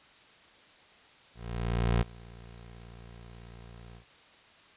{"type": "tone with ADSR envelope", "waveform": "20% pulse", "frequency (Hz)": 58.27, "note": "A#1", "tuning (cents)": 0, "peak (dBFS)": -18, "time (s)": [1.34, 4.05], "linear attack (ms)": 680, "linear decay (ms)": 11, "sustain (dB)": -24, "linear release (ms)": 100, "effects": ["white hiss -57 dBFS RMS until 4.76 s", "resampled to 8000 Hz"]}